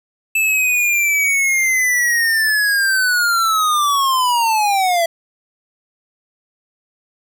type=linear sweep; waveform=square; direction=down; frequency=2637 to 659.3 Hz; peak=-14 dBFS; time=0.35-5.06 s; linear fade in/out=5 ms; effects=none